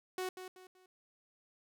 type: tone with echo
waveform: sawtooth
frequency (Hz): 370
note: F#4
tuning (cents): 0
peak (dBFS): -32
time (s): 0.18-0.29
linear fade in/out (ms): 2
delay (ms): 190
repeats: 3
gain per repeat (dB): -9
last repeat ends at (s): 0.86
effects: none